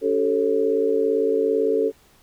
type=tone cluster; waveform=sine; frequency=283.8 / 384.5 / 442.3 / 545 Hz; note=C#4 / G4 / A4 / C#5; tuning=+41 / -33 / +9 / -29 cents; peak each=-27 / -25 / -19 / -28 dBFS; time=0.01-1.92 s; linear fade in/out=50 ms; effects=pink hiss -56 dBFS RMS until 2.22 s